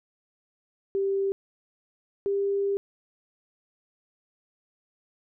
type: tone pair in turn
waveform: sine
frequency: 392 / 398.2 Hz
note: G4 / G4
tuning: 0 / +27 cents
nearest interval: unison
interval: 27 cents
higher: second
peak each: -23 / -23 dBFS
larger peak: neither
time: 0.95-1.32 / 2.26-2.77 s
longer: second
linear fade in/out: 0 ms
effects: none